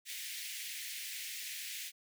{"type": "high-pass noise", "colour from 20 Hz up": "pink", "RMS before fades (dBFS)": -43, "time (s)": [0.05, 1.92], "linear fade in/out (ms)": 50, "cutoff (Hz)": 1900, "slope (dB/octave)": 48, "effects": []}